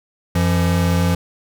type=tone pair together; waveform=square; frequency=89.65 / 171.2 Hz; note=F2 / F3; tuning=+46 / -34 cents; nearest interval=major seventh; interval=1120 cents; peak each=-18 dBFS; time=0.35-1.15 s; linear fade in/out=5 ms; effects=none